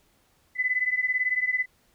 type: beating tone pair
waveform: sine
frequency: 2002 / 2020 Hz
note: B6 / B6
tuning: +23 / +39 cents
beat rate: 18 Hz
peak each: -25 / -27 dBFS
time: 0.55-1.66 s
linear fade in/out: 50 ms
effects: pink hiss -65 dBFS RMS until 1.94 s